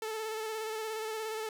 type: tone with vibrato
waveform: sawtooth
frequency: 438.2 Hz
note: A4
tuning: 7 cents flat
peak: -31 dBFS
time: 0.02-1.49 s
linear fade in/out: 2 ms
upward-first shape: square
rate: 17 Hz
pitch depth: 23 cents each way
effects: none